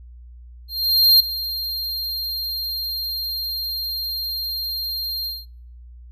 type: tone with ADSR envelope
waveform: square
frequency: 4195 Hz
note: C8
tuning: 4 cents sharp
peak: -9 dBFS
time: 0.68-5.46 s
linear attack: 520 ms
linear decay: 6 ms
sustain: -15 dB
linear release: 200 ms
effects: noise-tail reverb RT60 0.5 s tail -21 dB re dry + added 60 Hz sine -39 dBFS peak until 6.11 s